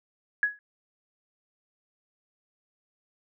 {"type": "tone with exponential decay", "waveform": "sine", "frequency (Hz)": 1676, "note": "G#6", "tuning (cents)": 15, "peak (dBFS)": -17, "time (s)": [0.43, 0.59], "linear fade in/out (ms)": 1, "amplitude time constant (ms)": 34, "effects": []}